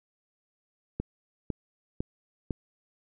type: click train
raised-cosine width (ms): 3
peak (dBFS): -17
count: 4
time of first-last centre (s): 1-2.508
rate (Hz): 1.99
effects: none